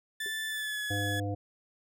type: tone with pitch glide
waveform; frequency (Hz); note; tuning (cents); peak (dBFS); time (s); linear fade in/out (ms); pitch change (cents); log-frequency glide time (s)
30% pulse; 1758 to 1696.2; A6 to G#6; -2 to +36; -30; 0.2-1.2; 5; -62; 0.48-0.82
type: tone with exponential decay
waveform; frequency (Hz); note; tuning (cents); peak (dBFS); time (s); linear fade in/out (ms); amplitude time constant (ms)
sine; 401.4; G4; +41; -39; 0.26-0.34; 0; 16
type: harmonic tone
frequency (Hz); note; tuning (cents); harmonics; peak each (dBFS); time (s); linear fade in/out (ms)
101.2; G#2; -44; 1 / 3 / 5 / 7; -32 / -37 / -39 / -40; 0.9-1.35; 10
effects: none